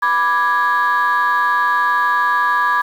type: chord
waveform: sine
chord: G# diminished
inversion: first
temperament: equal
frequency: 987.8 / 1174.7 / 1661.2 Hz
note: B5 / D6 / G#6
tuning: 0 / 0 / 0 cents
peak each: -16 dBFS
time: 0.02-2.82 s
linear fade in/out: 10 ms
effects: tanh soft clip ceiling -8 dBFS + 7-bit